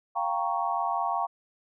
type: chord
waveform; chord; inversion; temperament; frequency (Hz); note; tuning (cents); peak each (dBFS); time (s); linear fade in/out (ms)
sine; G half-diminished seventh; third; equal; 698.5 / 784 / 932.3 / 1108.7; F5 / G5 / Bb5 / Db6; 0 / 0 / 0 / 0; -31; 0.15-1.27; 20
effects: none